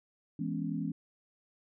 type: chord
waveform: sine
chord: C# minor seventh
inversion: first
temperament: equal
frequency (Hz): 164.81 / 207.7 / 246.9 / 277.2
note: E3 / G#3 / B3 / C#4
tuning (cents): 0 / 0 / 0 / 0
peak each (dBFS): -36 / -38 / -39 / -37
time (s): 0.39-0.92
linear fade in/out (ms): 5
effects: none